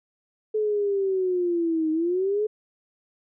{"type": "linear two-way sweep", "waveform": "sine", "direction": "down then up", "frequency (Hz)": [433.2, 311.1, 433.2], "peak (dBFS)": -21, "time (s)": [0.54, 2.47], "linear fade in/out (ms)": 10, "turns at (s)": 1.91, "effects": []}